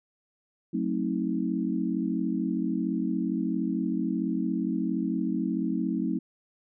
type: chord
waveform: sine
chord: F# diminished seventh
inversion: none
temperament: just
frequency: 185 / 222 / 266.4 / 319.7 Hz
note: F#3 / A3 / C4 / Eb4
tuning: 0 / +16 / +31 / +47 cents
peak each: -31 dBFS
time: 0.73-6.19 s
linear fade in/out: 10 ms
effects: none